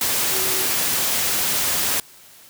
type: tone in noise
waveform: sine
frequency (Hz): 377.7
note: F#4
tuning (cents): +36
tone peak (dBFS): -31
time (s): 0.32-0.66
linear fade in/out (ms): 2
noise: white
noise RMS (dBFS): -21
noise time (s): 0.01-2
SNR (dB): -13
effects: white hiss -47 dBFS RMS until 2.49 s + high-pass 60 Hz 12 dB/octave